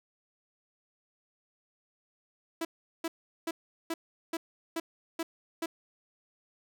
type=tone bursts; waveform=sawtooth; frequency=329.6 Hz; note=E4; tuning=in tune; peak=-27 dBFS; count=8; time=2.61-5.66 s; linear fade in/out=5 ms; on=40 ms; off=390 ms; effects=none